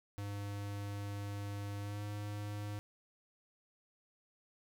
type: tone with pitch glide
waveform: square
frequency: 101.4 to 103.53 Hz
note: G#2 to G#2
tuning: -41 to -5 cents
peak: -40 dBFS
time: 0.18-2.79 s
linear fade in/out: 0 ms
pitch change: +36 cents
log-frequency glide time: 1.79-2.03 s
effects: none